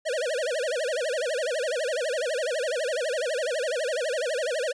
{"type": "tone with vibrato", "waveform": "square", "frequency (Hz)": 554.4, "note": "C#5", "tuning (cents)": 0, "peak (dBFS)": -26, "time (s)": [0.05, 4.73], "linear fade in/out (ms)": 20, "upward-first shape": "sine", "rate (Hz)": 12, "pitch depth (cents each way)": 270, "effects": ["resampled to 22050 Hz"]}